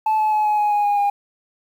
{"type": "tone with pitch steps", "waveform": "sine", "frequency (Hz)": [869, 860.5, 852.1, 843.8, 835.5, 827.4, 819.3, 811.3], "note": ["A5", "A5", "G#5", "G#5", "G#5", "G#5", "G#5", "G#5"], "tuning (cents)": [-22, -39, 44, 27, 10, -7, -24, -41], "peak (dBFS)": -13, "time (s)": [0.06, 1.1], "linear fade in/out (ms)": 5, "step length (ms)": 130, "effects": ["tanh soft clip ceiling -14 dBFS", "8-bit"]}